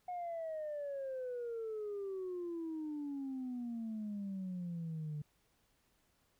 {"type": "exponential sweep", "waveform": "sine", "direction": "down", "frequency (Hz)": [727, 146.83], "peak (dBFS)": -37, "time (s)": [0.08, 5.22], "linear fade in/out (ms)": 5, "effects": ["tanh soft clip ceiling -36 dBFS", "pink hiss -75 dBFS RMS until 6.39 s"]}